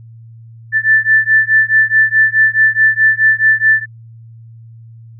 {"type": "beating tone pair", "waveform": "sine", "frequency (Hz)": [1760, 1764.7], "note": ["A6", "A6"], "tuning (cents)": [0, 5], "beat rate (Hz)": 4.7, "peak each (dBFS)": -11, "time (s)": [0.72, 3.86], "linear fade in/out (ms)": 50, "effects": ["added 114 Hz sine -34 dBFS peak until 5.19 s"]}